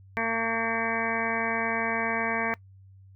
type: harmonic tone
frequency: 227.4 Hz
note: A#3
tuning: 43 cents flat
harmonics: 1 / 2 / 3 / 4 / 5 / 7 / 8 / 9 / 10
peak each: -34 / -34 / -34 / -34 / -34 / -34 / -34 / -34 / -34 dBFS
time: 0.17-2.54 s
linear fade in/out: 0 ms
effects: noise-tail reverb RT60 0.1 s tail -22 dB re dry + added 96 Hz sine -49 dBFS peak until 3.15 s